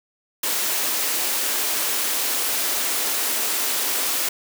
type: high-pass noise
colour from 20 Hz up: white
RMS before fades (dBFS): -23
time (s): 0.43-4.29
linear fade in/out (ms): 5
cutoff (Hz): 250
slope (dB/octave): 24
effects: none